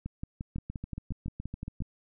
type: two click trains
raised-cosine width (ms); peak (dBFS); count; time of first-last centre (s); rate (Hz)
5; -23 / -24; 11 / 10; 0.06-1.805 / 0.56-1.821; 5.73 / 7.14
effects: none